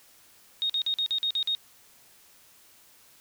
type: tone bursts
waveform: sine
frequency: 3724 Hz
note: A#7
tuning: 2 cents flat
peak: -24 dBFS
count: 8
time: 0.62-1.55 s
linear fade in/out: 0 ms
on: 76 ms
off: 46 ms
effects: white hiss -57 dBFS RMS until 3.2 s

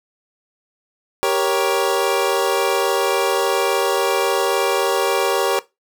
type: chord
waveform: 25% pulse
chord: G diminished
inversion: none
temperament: equal with one note detuned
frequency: 392 / 470.8 / 554.4 Hz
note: G4 / Bb4 / Db5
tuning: 0 / +17 / 0 cents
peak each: -17 dBFS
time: 1.23-5.59 s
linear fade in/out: 0 ms
effects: noise-tail reverb RT60 0.2 s tail -18 dB re dry

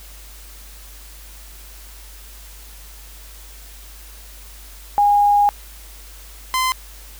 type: tone pair in turn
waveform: sine / sawtooth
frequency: 819 / 1031.9 Hz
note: G#5 / C6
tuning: -24 / -24 cents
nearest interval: major third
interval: 400 cents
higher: second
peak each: -11 / -13 dBFS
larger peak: first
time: 4.98-5.49 / 6.54-6.72 s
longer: first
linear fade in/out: 0 ms
effects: added 50 Hz sine -39 dBFS peak until 7.19 s + white hiss -43 dBFS RMS until 7.19 s

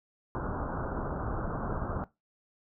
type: low-pass noise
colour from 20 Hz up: pink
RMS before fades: -34 dBFS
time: 0.35-2.04 s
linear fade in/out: 0 ms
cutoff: 1500 Hz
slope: 96 dB/octave
effects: noise-tail reverb RT60 0.2 s tail -18 dB re dry

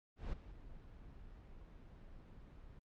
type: noise with ADSR envelope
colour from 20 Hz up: brown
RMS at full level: -40 dBFS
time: 0.16-2.79 s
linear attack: 170 ms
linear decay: 6 ms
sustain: -15 dB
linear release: 4 ms
effects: low-pass 4000 Hz 12 dB/octave + Opus 48 kbps

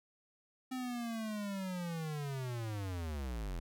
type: linear sweep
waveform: square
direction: down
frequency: 260 to 39.62 Hz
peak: -38 dBFS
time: 0.71-3.6 s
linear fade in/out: 10 ms
effects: none

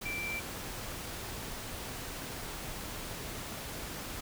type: tone in noise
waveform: sine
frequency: 2345 Hz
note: D7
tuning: 3 cents flat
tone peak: -35 dBFS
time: 0.05-0.4 s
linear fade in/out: 10 ms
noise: pink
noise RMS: -41 dBFS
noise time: 0.01-4.21 s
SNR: +3 dB
effects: none

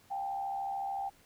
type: tone with frequency modulation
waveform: sine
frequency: 790 Hz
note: G5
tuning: 13 cents sharp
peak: -33 dBFS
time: 0.1-1.1 s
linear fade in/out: 20 ms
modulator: 73.6 Hz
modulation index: 0.56
effects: pink hiss -63 dBFS RMS until 1.25 s

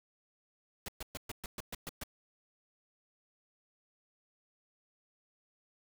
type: noise bursts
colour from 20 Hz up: pink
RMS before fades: -41 dBFS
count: 9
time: 0.86-2.036 s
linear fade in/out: 2 ms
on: 24 ms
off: 120 ms
effects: none

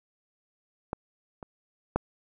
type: clicks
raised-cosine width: 1 ms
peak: -16 / -26 / -10 dBFS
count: 3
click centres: 0.931 / 1.428 / 1.96 s
effects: none

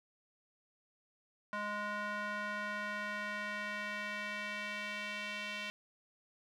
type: tone with band-pass filter sweep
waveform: square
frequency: 207.7 Hz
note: G#3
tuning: in tune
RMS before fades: -40 dBFS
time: 1.53-5.7 s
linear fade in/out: 0 ms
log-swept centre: 1300 to 2600 Hz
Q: 2.1
effects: none

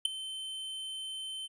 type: tone with ADSR envelope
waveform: square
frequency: 3084 Hz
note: G7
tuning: 29 cents flat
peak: -21 dBFS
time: 0.05-1.48 s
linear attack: 5 ms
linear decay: 7 ms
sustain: -17 dB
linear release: 29 ms
effects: resampled to 22050 Hz

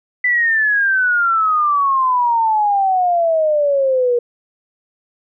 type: exponential sweep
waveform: sine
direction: down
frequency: 2000 to 475 Hz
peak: -12 dBFS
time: 0.24-4.19 s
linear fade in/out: 5 ms
effects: none

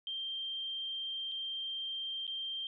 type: tone with dropouts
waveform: sine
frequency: 3164 Hz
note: G7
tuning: 15 cents sharp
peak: -36 dBFS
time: 0.07-2.67 s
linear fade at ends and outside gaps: 1 ms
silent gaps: 1.316-1.319 / 2.268-2.277 s
effects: none

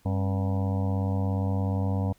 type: harmonic tone with a mistuned harmonic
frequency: 97 Hz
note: G2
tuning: 18 cents flat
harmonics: 1 / 2 / 3 / 5 / 6 / 7 / 8 / 9 / 10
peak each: -25 / -31 / -35 / -39 / -41 / -42 / -43 / -44 / -45 dBFS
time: 0.05-2.13 s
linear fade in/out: 10 ms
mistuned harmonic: 3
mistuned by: -120 cents
effects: pink hiss -63 dBFS RMS until 2.18 s

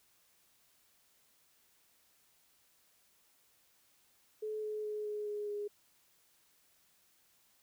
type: tone with pitch steps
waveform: sine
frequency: 430 / 426.5 / 423.1 / 419.7 / 416.3 / 413 Hz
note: A4 / G#4 / G#4 / G#4 / G#4 / G#4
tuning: -40 / +46 / +32 / +18 / +4 / -10 cents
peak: -36 dBFS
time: 4.42-5.68 s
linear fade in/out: 10 ms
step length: 210 ms
effects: white hiss -70 dBFS RMS until 7.62 s

